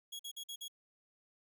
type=tone bursts; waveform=sawtooth; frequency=3322 Hz; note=G#7; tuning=in tune; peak=-39 dBFS; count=5; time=0.12-0.682 s; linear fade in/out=10 ms; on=74 ms; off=48 ms; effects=none